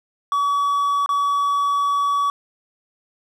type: tone with dropouts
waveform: triangle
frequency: 1137 Hz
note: C#6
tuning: 44 cents sharp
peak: -15 dBFS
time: 0.32-2.3 s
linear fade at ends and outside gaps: 1 ms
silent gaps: 1.061-1.091 s
effects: none